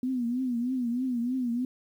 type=tone with vibrato; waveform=sine; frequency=247.1 Hz; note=B3; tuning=1 cent sharp; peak=-26 dBFS; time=0.03-1.65 s; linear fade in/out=2 ms; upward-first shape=triangle; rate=3.2 Hz; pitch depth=120 cents each way; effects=10-bit